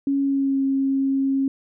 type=tone with pitch glide; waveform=sine; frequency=277.2 to 270.9 Hz; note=C#4 to C#4; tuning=0 to -40 cents; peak=-18 dBFS; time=0.07-1.48 s; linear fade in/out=2 ms; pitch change=-40 cents; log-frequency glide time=0.19-0.61 s; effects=none